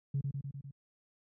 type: tone with echo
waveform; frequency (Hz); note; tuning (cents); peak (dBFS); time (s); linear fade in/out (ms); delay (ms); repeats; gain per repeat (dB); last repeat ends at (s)
sine; 138.59; C#3; 0; -28; 0.14-0.21; 5; 100; 5; -3; 0.71
effects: tanh soft clip ceiling -25 dBFS + high-pass 80 Hz 12 dB/octave